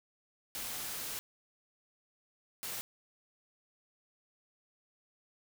white noise bursts at uneven times, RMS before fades -40 dBFS, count 2, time 0.55-1.19 / 2.63-2.81 s, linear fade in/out 0 ms, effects none

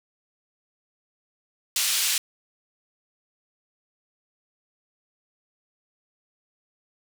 pink band-pass noise, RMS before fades -24 dBFS, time 1.76-2.18 s, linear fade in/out 2 ms, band 3300 to 13000 Hz, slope 12 dB/octave, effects none

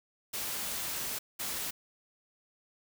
white noise bursts at uneven times, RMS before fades -36 dBFS, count 2, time 0.33-1.19 / 1.39-1.71 s, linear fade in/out 10 ms, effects none

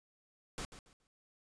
pink noise with echo, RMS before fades -41 dBFS, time 0.58-0.65 s, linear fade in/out 0 ms, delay 140 ms, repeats 3, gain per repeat -12 dB, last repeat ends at 1.07 s, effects resampled to 22050 Hz

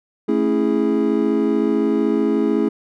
triangle chord, A major seventh, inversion none, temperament equal with one note detuned, 220 / 273.7 / 329.6 / 415.3 Hz, A3 / C#4 / E4 / G#4, 0 / -22 / 0 / 0 cents, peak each -19 dBFS, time 0.28-2.69 s, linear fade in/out 10 ms, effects none

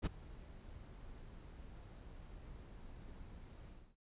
brown noise with ADSR envelope, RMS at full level -31 dBFS, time 0.02-3.96 s, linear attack 46 ms, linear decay 8 ms, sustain -22 dB, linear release 280 ms, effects resampled to 8000 Hz

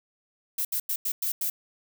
violet noise bursts at uneven times, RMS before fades -28 dBFS, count 6, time 0.58-0.65 / 0.72-0.8 / 0.89-0.96 / 1.05-1.12 / 1.22-1.32 / 1.41-1.5 s, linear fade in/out 5 ms, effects none

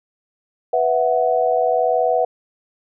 sine chord, B suspended fourth, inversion none, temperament equal, 493.9 / 659.3 / 740 Hz, B4 / E5 / F#5, 0 / 0 / 0 cents, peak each -19 dBFS, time 0.73-2.25 s, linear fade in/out 5 ms, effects none

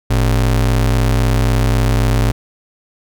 square ring-modulated tone, 82 Hz, E2, 9 cents flat, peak -9 dBFS, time 0.1-2.32 s, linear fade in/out 10 ms, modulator 31.9 Hz, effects none

